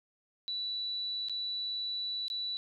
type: tone with dropouts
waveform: sine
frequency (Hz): 3951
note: B7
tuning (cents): 0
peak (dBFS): -33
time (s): 0.48-2.57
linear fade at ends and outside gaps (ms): 0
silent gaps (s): 1.285-1.296 / 2.282-2.301
effects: none